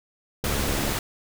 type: click train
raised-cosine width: 2 ms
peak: -18 dBFS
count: 35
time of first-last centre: 0.44-0.922 s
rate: 70.6 Hz
type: noise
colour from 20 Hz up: pink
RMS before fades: -27 dBFS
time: 0.44-0.99 s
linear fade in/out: 2 ms
effects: none